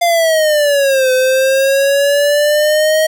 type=exponential two-way sweep; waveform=square; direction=down then up; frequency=698.5 to 511 to 633 Hz; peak=-10 dBFS; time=0.01-3.07 s; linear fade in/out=10 ms; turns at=1.12 s; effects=none